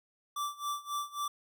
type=tone with tremolo; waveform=square; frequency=1167 Hz; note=D6; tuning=11 cents flat; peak=-32 dBFS; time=0.36-1.28 s; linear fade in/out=5 ms; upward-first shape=sine; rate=3.7 Hz; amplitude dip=90%; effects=none